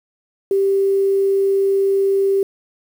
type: tone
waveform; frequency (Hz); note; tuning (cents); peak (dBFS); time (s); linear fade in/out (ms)
sine; 392; G4; 0; -13; 0.51-2.43; 2
effects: 7-bit